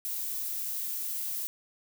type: noise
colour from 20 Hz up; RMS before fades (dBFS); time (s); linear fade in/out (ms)
violet; -34; 0.05-1.47; 0
effects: none